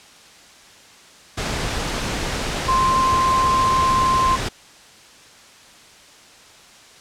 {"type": "tone in noise", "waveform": "sine", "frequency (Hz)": 1046.5, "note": "C6", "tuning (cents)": 0, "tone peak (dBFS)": -15, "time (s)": [2.68, 4.36], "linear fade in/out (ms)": 10, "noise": "pink", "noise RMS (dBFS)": -24, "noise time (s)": [1.37, 4.49], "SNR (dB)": 6, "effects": ["white hiss -46 dBFS RMS until 7 s", "low-pass 7000 Hz 12 dB/octave"]}